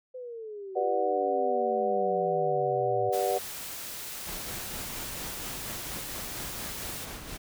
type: exponential sweep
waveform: sine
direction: down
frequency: 516 to 110.5 Hz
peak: -37 dBFS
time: 0.14-3.1 s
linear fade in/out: 10 ms
type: chord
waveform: sine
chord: G major seventh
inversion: none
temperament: just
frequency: 392 / 490 / 588 / 735 Hz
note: G4 / B4 / D5 / F#5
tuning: 0 / -14 / +2 / -12 cents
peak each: -31 / -30 / -31 / -29 dBFS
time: 0.75-3.39 s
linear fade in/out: 20 ms
type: noise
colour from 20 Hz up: white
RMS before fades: -39 dBFS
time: 3.12-7.06 s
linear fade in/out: 20 ms
type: noise with tremolo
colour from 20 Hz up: pink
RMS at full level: -39 dBFS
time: 4.26-7.38 s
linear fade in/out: 20 ms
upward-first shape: sine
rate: 4.3 Hz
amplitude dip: 45%
effects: none